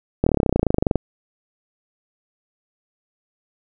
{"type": "slowing click train", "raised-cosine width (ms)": 2, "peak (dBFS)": -3, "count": 22, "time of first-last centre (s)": [0.24, 0.957], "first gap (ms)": 25, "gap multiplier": 1.03, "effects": []}